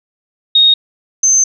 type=tone pair in turn; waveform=sine; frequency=3729 / 6239 Hz; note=A#7 / G8; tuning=0 / -9 cents; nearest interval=major sixth; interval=891 cents; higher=second; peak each=-5 / -7 dBFS; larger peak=first; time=0.55-0.74 / 1.23-1.44 s; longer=second; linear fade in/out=5 ms; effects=none